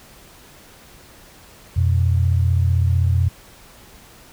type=tone pair together; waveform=sine; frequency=87.88 / 123.6 Hz; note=F2 / B2; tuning=+11 / +2 cents; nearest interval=tritone; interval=591 cents; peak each=-15 / -20 dBFS; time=1.76-3.29 s; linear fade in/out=10 ms; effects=pink hiss -46 dBFS RMS until 4.32 s